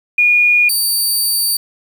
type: tone pair in turn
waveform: sine / 15% pulse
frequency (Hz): 2440 / 4614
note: D#7 / D8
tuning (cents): -34 / -31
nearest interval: major seventh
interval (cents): 1103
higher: second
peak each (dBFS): -8 / -7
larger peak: second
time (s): 0.18-0.69 / 0.69-1.57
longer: second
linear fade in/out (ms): 5
effects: 7-bit